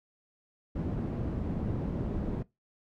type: low-pass noise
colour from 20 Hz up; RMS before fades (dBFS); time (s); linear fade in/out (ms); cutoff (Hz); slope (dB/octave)
white; -33; 0.75-2.43; 10; 230; 12
effects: noise-tail reverb RT60 0.2 s tail -21 dB re dry